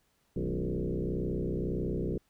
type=tone with frequency modulation; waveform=sine; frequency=110 Hz; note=A2; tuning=in tune; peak=-29 dBFS; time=0.36-2.18 s; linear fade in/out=5 ms; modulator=61.8 Hz; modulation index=5.6; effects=pink hiss -72 dBFS RMS until 2.29 s